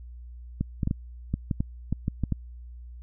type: clicks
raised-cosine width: 5 ms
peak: -13 dBFS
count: 11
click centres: 0.61 / 0.832 / 0.874 / 0.911 / 1.34 / 1.512 / 1.605 / 1.926 / 2.081 / 2.237 / 2.323 s
effects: added 60 Hz sine -40 dBFS peak until 3.02 s